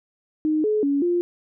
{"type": "tone with pitch steps", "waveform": "sine", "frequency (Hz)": [308.9, 426.4, 282.1, 350], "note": ["D#4", "G#4", "C#4", "F4"], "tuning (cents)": [-12, 46, 30, 4], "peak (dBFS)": -18, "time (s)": [0.45, 1.21], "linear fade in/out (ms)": 0, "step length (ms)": 190, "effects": []}